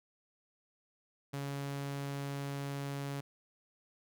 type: tone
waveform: sawtooth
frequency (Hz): 140.2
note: C#3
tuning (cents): +20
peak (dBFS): -33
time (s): 1.33-3.21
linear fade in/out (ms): 10
effects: none